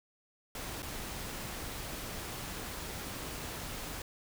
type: noise with dropouts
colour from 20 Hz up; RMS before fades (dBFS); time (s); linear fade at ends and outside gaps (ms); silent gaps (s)
pink; -41; 0.55-4.02; 2; 0.822-0.828
effects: none